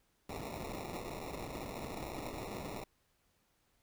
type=noise with sample-and-hold; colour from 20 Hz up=blue; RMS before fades=-43 dBFS; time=0.29-2.84 s; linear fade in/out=5 ms; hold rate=1575 Hz; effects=pink hiss -75 dBFS RMS until 3.82 s